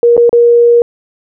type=tone with dropouts; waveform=sine; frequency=473.7 Hz; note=A#4; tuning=28 cents sharp; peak=-3 dBFS; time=0.03-0.82 s; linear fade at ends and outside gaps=1 ms; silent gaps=0.167-0.177 / 0.294-0.329 s; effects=none